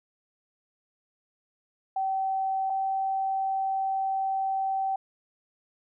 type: tone pair in turn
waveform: sine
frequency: 769 / 772.2 Hz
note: G5 / G5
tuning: -33 / -26 cents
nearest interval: unison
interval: 7 cents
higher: second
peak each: -25 dBFS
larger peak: neither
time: 1.96-2.7 / 2.7-4.96 s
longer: second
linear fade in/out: 5 ms
effects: none